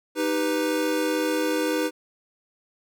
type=chord; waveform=square; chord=Eb augmented; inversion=none; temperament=equal; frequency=311.1 / 392 / 493.9 Hz; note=Eb4 / G4 / B4; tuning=0 / 0 / 0 cents; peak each=-26 / -31 / -27 dBFS; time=0.15-1.91 s; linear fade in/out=50 ms; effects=none